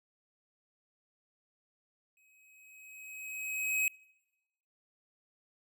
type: tone with exponential growth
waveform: square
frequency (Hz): 2541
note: D#7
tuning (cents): +36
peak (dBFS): -27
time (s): 2.17-3.88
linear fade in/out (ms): 1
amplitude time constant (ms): 370
effects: noise-tail reverb RT60 1.0 s tail -25 dB re dry